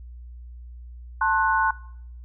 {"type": "chord", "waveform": "sine", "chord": "F# diminished", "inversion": "first", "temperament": "just", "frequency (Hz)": [888, 1065.6, 1480], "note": ["A5", "C6", "F#6"], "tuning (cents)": [16, 31, 0], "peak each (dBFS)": -23, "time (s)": [1.21, 1.71], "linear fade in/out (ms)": 5, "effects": ["noise-tail reverb RT60 0.7 s tail -21 dB re dry", "added 60 Hz sine -38 dBFS peak until 2.24 s"]}